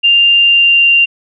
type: tone with pitch glide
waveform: sine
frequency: 2794 to 2778 Hz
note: F7 to F7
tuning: 0 to -10 cents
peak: -5 dBFS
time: 0.03-1.06 s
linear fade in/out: 20 ms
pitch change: -10 cents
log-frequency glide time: 0.35-0.91 s
effects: none